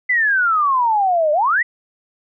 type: exponential two-way sweep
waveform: sine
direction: down then up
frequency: 2039 to 587.3 to 2039 Hz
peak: -13 dBFS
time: 0.09-1.63 s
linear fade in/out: 10 ms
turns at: 1.32 s
effects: none